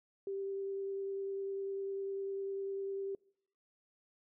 sine tone with vibrato, 392 Hz, G4, in tune, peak -36 dBFS, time 0.27-3.15 s, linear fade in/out 2 ms, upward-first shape triangle, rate 10 Hz, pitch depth 11 cents each way, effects noise-tail reverb RT60 0.7 s tail -25 dB re dry

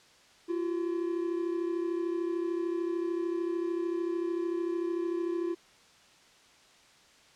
triangle tone pair together, 341 / 374.4 Hz, F4 / F#4, -41 / +20 cents, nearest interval major second, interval 161 cents, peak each -28 / -34 dBFS, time 0.48-5.55 s, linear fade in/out 20 ms, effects white hiss -59 dBFS RMS until 7.35 s + low-pass 6000 Hz 12 dB/octave

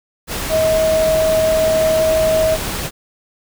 sine tone in noise, 636 Hz, D#5, 38 cents sharp, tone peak -12 dBFS, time 0.49-2.58 s, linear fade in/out 50 ms, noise pink, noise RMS -23 dBFS, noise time 0.27-2.91 s, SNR +8 dB, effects none

